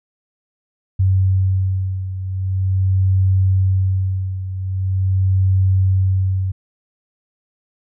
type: beating tone pair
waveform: sine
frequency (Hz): 94.6 / 95.03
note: F#2 / F#2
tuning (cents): +39 / +47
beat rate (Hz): 0.43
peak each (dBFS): -15 / -20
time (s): 0.99-6.52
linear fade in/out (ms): 10
effects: none